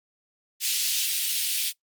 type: high-pass noise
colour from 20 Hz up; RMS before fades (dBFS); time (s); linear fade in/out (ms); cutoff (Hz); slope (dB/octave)
pink; -26; 0.6-1.73; 50; 2900; 24
effects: noise-tail reverb RT60 0.1 s tail -20 dB re dry + Opus 48 kbps